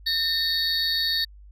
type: tone cluster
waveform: triangle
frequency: 1812 / 3772 / 4440 / 4607 Hz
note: A#6 / A#7 / C#8 / D8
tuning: -50 / +20 / +2 / -34 cents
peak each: -28 / -26 / -24 / -29 dBFS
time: 0.06-1.25 s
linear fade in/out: 10 ms
effects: added 50 Hz sine -44 dBFS peak until 1.51 s